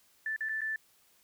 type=tone with dropouts; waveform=sine; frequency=1760 Hz; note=A6; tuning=in tune; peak=-31 dBFS; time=0.26-0.76 s; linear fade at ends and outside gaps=2 ms; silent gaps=0.363-0.407 / 0.488-0.493 / 0.608-0.616 s; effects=white hiss -66 dBFS RMS until 1.23 s